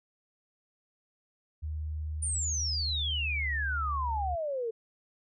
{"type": "tone with pitch glide", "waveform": "sine", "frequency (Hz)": [77, 72.26], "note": ["D#2", "D2"], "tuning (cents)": [-17, -27], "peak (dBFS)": -32, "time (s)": [1.62, 4.36], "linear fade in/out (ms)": 20, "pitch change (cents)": -110, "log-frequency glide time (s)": [2.8, 3.5]}
{"type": "exponential sweep", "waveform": "sine", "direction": "down", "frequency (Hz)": [9390, 440], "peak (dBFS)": -30, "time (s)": [2.22, 4.71], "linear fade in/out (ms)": 10}
{"effects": []}